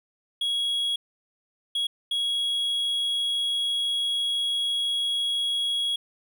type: tone bursts at uneven times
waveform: triangle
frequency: 3322 Hz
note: G#7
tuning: in tune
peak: -22 dBFS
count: 3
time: 0.41-0.96 / 1.75-1.87 / 2.11-5.96 s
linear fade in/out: 5 ms
effects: none